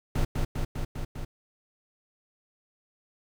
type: noise with echo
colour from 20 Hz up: brown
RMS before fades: -25 dBFS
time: 0.15-0.25 s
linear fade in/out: 5 ms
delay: 200 ms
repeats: 5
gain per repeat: -2 dB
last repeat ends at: 1.25 s
effects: none